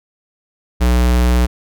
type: tone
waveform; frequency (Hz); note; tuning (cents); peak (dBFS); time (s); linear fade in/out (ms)
square; 61; B1; -21; -11; 0.8-1.47; 20
effects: none

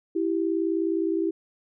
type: tone pair together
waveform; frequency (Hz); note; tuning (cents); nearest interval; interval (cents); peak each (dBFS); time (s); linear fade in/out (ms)
sine; 329.6 / 389.3; E4 / G4; 0 / -12; minor third; 288; -24 / -27; 0.15-1.31; 10
effects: none

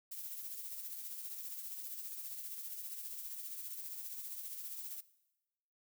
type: noise with tremolo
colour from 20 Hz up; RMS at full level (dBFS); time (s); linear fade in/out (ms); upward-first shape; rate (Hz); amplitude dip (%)
violet; -43; 0.11-5.01; 10; triangle; 15; 50
effects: noise-tail reverb RT60 1.0 s tail -19 dB re dry

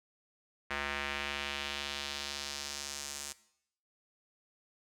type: tone with band-pass filter sweep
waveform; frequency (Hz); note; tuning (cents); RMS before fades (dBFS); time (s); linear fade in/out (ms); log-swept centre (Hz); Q
square; 71; C#2; +42; -39; 0.7-3.33; 10; 1900 to 7600; 1.5
effects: noise-tail reverb RT60 0.7 s tail -18 dB re dry

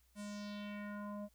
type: tone with low-pass filter sweep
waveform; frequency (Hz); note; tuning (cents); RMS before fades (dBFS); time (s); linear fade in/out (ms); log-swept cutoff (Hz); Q
square; 206.2; G#3; -12; -45; 0.15-1.29; 50; 10000 to 660; 2.6
effects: added 60 Hz sine -70 dBFS peak until 1.34 s + white hiss -75 dBFS RMS until 1.34 s

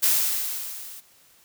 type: noise with level ramp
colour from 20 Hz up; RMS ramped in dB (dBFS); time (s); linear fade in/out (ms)
blue; -18 to -42; 0.02-1.01; 20
effects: white hiss -57 dBFS RMS until 1.44 s

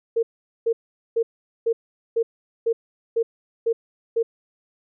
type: tone bursts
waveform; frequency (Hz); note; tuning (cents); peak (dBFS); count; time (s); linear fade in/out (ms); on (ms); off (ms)
sine; 458.7; A#4; -28; -17; 9; 0.16-4.23; 10; 70; 430
effects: none

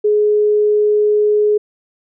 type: tone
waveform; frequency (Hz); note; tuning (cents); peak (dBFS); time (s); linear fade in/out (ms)
sine; 420; G#4; +19; -10; 0.04-1.58; 10
effects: none

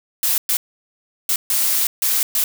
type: noise bursts at uneven times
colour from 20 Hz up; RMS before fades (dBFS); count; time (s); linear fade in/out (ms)
blue; -18; 6; 0.23-0.38 / 0.49-0.57 / 1.29-1.36 / 1.5-1.87 / 2.02-2.23 / 2.35-2.44; 2
effects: none

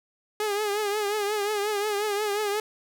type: tone with vibrato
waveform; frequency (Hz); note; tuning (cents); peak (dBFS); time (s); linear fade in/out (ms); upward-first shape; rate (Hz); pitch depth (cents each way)
sawtooth; 415.3; G#4; 0; -21; 0.4-2.6; 2; triangle; 5.6; 79
effects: none

